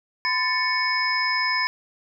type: tone cluster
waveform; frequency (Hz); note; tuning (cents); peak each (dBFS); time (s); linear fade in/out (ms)
sine; 1017 / 1765 / 2215 / 5100; C6 / A6 / C#7 / D#8; -50 / +5 / -2 / +42; -26; 0.25-1.67; 0
effects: none